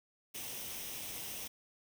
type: noise with comb filter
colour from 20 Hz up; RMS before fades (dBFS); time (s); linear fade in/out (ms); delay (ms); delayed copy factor
white; -43; 0.34-1.48; 10; 0.34; +0.5
effects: none